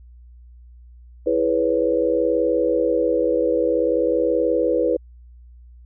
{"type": "chord", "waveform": "sine", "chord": "C# minor seventh", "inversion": "first", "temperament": "equal", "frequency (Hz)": [329.6, 415.3, 493.9, 554.4], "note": ["E4", "G#4", "B4", "C#5"], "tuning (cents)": [0, 0, 0, 0], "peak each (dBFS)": [-23, -25, -19, -24], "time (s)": [1.26, 4.97], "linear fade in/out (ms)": 10, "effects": ["added 60 Hz sine -42 dBFS peak until 5.85 s"]}